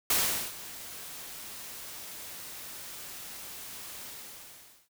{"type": "noise with ADSR envelope", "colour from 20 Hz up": "white", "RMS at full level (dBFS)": -25, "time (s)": [0.1, 4.89], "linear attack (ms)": 3, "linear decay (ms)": 410, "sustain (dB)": -18, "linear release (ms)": 840, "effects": []}